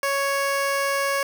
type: tone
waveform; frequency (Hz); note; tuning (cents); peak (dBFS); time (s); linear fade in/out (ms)
15% pulse; 555; C#5; +2; -15; 0.03-1.23; 2
effects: none

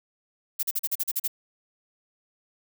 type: noise bursts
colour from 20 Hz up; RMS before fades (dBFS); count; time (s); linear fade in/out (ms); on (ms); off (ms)
violet; -26; 9; 0.59-1.279; 10; 41; 40
effects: none

